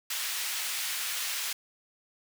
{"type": "high-pass noise", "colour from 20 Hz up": "pink", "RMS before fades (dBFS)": -33, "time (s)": [0.1, 1.53], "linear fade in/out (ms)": 5, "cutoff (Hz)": 2000, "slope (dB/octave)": 12, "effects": []}